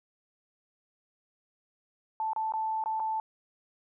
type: tone with dropouts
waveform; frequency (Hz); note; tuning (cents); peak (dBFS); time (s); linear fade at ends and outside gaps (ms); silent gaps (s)
sine; 879; A5; -2; -28; 2.2-3.2; 1; 2.333-2.362 / 2.522-2.537 / 2.839-2.859 / 2.997-3.001
effects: none